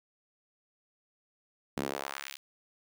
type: tone with high-pass filter sweep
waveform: sawtooth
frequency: 69.3 Hz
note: C#2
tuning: in tune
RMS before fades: -38 dBFS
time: 1.77-2.37 s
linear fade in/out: 5 ms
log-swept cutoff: 210 to 3300 Hz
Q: 1.2
effects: none